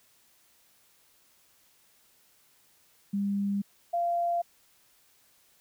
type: tone pair in turn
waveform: sine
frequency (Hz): 200.3 / 690.3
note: G3 / F5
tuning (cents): +38 / -20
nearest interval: octave + major sixth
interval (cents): 2142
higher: second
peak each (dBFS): -26 / -25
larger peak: second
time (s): 3.13-3.62 / 3.93-4.42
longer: neither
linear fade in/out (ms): 10
effects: white hiss -64 dBFS RMS until 5.6 s